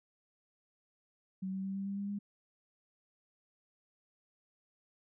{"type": "tone with pitch steps", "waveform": "sine", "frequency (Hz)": [189.2, 191.4, 193.62, 195.87, 198.15, 200.5, 202.8], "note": ["F#3", "G3", "G3", "G3", "G3", "G3", "G#3"], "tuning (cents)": [39, -41, -21, -1, 19, 39, -41], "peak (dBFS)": -35, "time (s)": [1.42, 2.19], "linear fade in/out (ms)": 10, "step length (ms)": 110, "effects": []}